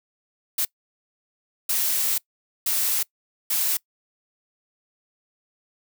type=noise bursts at uneven times; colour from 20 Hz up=blue; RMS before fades=-23 dBFS; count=4; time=0.58-0.65 / 1.69-2.18 / 2.66-3.03 / 3.5-3.77 s; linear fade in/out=5 ms; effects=noise-tail reverb RT60 0.1 s tail -23 dB re dry